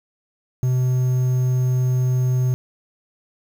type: tone with quantisation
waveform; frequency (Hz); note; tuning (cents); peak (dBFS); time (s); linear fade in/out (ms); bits
triangle; 126.9; B2; +47; -14; 0.63-2.54; 0; 7
effects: none